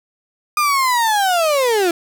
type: linear sweep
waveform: 35% pulse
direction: down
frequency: 1226 to 329.8 Hz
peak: -12 dBFS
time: 0.57-1.91 s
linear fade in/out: 2 ms
effects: none